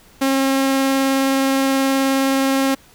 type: tone with vibrato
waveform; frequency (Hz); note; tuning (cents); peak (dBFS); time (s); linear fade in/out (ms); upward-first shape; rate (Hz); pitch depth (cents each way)
sawtooth; 269.7; C#4; -47; -11; 0.21-2.75; 10; triangle; 19; 8
effects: pink hiss -49 dBFS RMS until 2.94 s